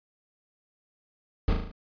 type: noise with echo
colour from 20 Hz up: brown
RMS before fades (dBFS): -22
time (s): 1.48-1.53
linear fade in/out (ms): 2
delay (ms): 37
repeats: 5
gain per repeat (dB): -4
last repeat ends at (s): 1.715
effects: resampled to 11025 Hz